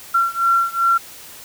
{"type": "beating tone pair", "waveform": "sine", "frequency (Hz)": [1363, 1365.6], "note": ["F6", "F6"], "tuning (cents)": [-43, -39], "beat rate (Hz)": 2.6, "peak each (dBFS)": [-17, -18], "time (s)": [0.14, 0.98], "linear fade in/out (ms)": 10, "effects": ["white hiss -39 dBFS RMS until 1.44 s"]}